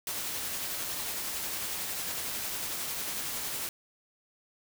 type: noise with tremolo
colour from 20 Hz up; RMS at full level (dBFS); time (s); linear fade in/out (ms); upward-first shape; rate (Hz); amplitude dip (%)
white; -34; 0.07-3.69; 2; triangle; 11; 25
effects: none